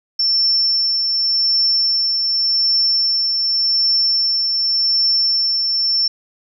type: tone with tremolo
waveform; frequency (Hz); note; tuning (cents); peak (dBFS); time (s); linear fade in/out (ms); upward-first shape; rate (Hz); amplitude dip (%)
sine; 5390; E8; +38; -12; 0.19-6.08; 5; triangle; 0.87; 35
effects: 9-bit